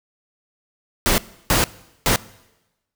pink noise bursts at uneven times, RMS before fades -17 dBFS, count 3, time 1.06-1.18 / 1.5-1.64 / 2.06-2.16 s, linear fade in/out 0 ms, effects noise-tail reverb RT60 1.0 s tail -21 dB re dry

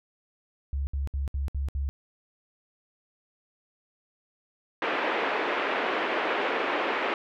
sine tone bursts, 69.3 Hz, C#2, in tune, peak -26 dBFS, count 6, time 0.73-1.89 s, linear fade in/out 0 ms, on 140 ms, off 64 ms
pink band-pass noise, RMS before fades -28 dBFS, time 4.82-7.14 s, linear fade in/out 2 ms, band 340 to 2700 Hz, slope 24 dB/octave
effects none

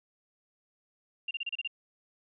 sine tone bursts, 2783 Hz, F7, 7 cents flat, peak -31 dBFS, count 7, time 1.28-1.676 s, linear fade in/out 5 ms, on 30 ms, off 31 ms, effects none

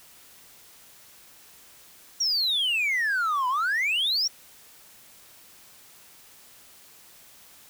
triangle exponential two-way sweep, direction down then up, 5750 to 979 to 5750 Hz, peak -20 dBFS, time 2.2-4.28 s, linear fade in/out 10 ms, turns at 3.48 s, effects tanh soft clip ceiling -17 dBFS + white hiss -52 dBFS RMS until 7.69 s

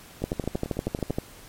two click trains, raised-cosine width 2 ms, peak -21 / -12 dBFS, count 9 / 13, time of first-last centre 0.22-1.099 / 0.24-1.185 s, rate 9.1 / 12.7 Hz, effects pink hiss -48 dBFS RMS until 1.48 s + MP3 64 kbps

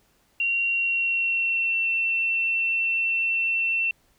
sine tone with pitch glide, 2753 to 2696 Hz, F7 to E7, -25 to +38 cents, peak -21 dBFS, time 0.4-3.91 s, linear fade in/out 2 ms, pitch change -37 cents, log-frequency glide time 0.7-1.87 s, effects pink hiss -64 dBFS RMS until 4.18 s

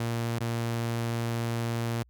sawtooth tone with dropouts, 116.54 Hz, A#2, in tune, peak -24 dBFS, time 0-2.03 s, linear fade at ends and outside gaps 5 ms, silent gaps 0.389-0.405 s, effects added 60 Hz sine -57 dBFS peak until 2.09 s

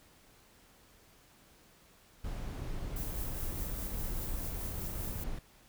brown noise, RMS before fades -38 dBFS, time 2.24-5.39 s, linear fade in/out 5 ms
violet noise with tremolo, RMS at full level -42 dBFS, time 2.96-5.24 s, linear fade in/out 5 ms, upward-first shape sine, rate 4.9 Hz, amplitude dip 35%
effects pink hiss -62 dBFS RMS until 5.68 s

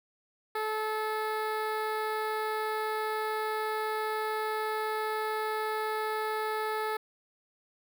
15% pulse tone with notch filter, 433 Hz, A4, 28 cents flat, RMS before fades -32 dBFS, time 0.55-6.97 s, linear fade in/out 5 ms, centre 6800 Hz, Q 0.54, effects none

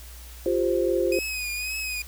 sine chord, F suspended second, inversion none, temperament just, 349.2 / 392.9 / 523.8 Hz, F4 / G4 / C5, 0 / +4 / +2 cents, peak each -24 / -26 / -25 dBFS, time 0.46-1.19 s, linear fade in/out 2 ms
sawtooth tone with vibrato, 2500 Hz, D#7, 8 cents sharp, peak -25 dBFS, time 1.12-2.02 s, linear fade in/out 2 ms, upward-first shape triangle, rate 1.9 Hz, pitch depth 62 cents each way
effects added 60 Hz sine -41 dBFS peak until 2.07 s + white hiss -47 dBFS RMS until 2.07 s

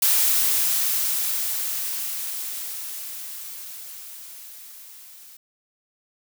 blue noise with level ramp, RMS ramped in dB -18 to -46 dBFS, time 0.02-5.37 s, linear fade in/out 5 ms, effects none

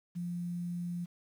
sine tone with quantisation, 174.61 Hz, F3, in tune, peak -34 dBFS, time 0.15-1.06 s, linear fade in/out 20 ms, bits 10, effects none

